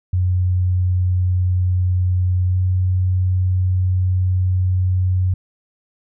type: tone with pitch glide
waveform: sine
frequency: 91 to 92.11 Hz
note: F#2 to F#2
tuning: -28 to -7 cents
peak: -14 dBFS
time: 0.13-5.34 s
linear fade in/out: 5 ms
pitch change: +21 cents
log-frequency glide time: 2.49-2.56 s
effects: none

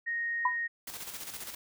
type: tone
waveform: sine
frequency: 1864.7 Hz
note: A#6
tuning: in tune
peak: -30 dBFS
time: 0.06-0.68 s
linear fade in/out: 20 ms
type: tone with exponential decay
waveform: sine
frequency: 996 Hz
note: B5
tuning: 14 cents sharp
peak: -20 dBFS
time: 0.45-0.57 s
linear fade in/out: 5 ms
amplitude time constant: 24 ms
type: noise with tremolo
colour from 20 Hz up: white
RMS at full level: -40 dBFS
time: 0.87-1.55 s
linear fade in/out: 5 ms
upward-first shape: square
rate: 15 Hz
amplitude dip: 50%
effects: none

